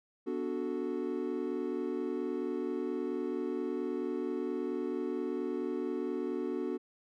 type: chord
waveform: triangle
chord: B minor seventh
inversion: none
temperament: equal with one note detuned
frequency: 246.9 / 291.3 / 370 / 440 Hz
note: B3 / D4 / F#4 / A4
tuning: 0 / -14 / 0 / 0 cents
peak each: -37 / -36 / -34 / -38 dBFS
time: 0.26-6.78 s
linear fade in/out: 20 ms
effects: none